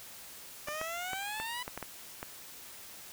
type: exponential sweep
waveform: 15% pulse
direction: up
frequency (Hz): 587.3 to 1000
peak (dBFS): -30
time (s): 0.67-1.63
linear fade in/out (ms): 5
type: clicks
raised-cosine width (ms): 0.5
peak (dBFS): -23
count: 8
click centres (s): 0.685 / 0.814 / 1.133 / 1.4 / 1.679 / 1.776 / 1.827 / 2.229
effects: white hiss -49 dBFS RMS until 3.12 s